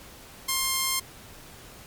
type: tone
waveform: 5% pulse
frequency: 1059 Hz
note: C6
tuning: 21 cents sharp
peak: -12 dBFS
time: 0.48-1 s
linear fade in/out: 10 ms
effects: pink hiss -47 dBFS RMS until 1.86 s + MP3 96 kbps